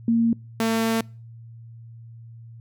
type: tone pair in turn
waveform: sine / sawtooth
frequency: 230.3 / 225.4 Hz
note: A#3 / A3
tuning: -21 / +42 cents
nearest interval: unison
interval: 37 cents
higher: first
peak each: -16 dBFS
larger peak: neither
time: 0.08-0.33 / 0.6-1.01 s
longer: second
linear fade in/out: 2 ms
effects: noise-tail reverb RT60 0.4 s tail -26 dB re dry + added 115 Hz sine -40 dBFS peak until 2.6 s